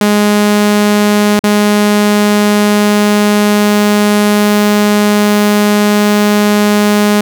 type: tone with dropouts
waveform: sawtooth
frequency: 207.7 Hz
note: G#3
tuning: in tune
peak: -3 dBFS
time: 0.01-7.21 s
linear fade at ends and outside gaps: 2 ms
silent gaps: 1.393-1.438 s
effects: none